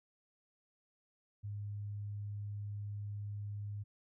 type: tone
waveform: sine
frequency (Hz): 102.8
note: G#2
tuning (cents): -17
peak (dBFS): -39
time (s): 1.43-3.84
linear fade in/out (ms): 20
effects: none